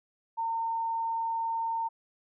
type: tone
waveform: sine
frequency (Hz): 911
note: A#5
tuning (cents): -40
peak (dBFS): -28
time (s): 0.37-1.89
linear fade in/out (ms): 20
effects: none